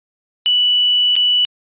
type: tone with dropouts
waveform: sine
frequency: 2960 Hz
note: F#7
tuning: in tune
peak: -11 dBFS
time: 0.46-1.45 s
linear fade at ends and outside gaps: 0 ms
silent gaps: 1.155-1.164 s
effects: resampled to 8000 Hz